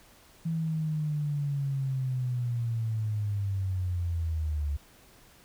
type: linear sweep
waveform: sine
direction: down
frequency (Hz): 165 to 70.8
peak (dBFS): -27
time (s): 0.45-4.77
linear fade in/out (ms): 10
effects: pink hiss -57 dBFS RMS until 5.44 s